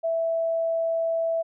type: tone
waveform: sine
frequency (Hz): 659.3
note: E5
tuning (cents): 0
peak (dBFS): -22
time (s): 0.03-1.43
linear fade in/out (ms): 20
effects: none